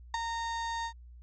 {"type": "tone with ADSR envelope", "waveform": "35% pulse", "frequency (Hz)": 922, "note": "A#5", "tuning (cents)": -19, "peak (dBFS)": -25, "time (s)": [0.14, 0.93], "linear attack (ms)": 3, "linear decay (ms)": 16, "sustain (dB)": -6, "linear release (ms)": 77, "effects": ["added 60 Hz sine -48 dBFS peak until 1.22 s", "resampled to 16000 Hz"]}